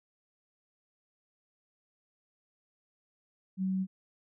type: tone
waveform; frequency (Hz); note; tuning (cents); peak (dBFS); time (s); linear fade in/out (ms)
sine; 189; F#3; +37; -28; 3.57-3.87; 50
effects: none